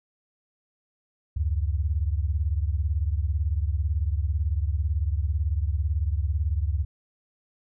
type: beating tone pair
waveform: sine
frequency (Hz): 71.1 / 89.1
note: C#2 / F2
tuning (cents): +45 / +35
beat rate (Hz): 18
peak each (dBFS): -24 / -27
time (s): 1.36-6.85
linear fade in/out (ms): 10
effects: none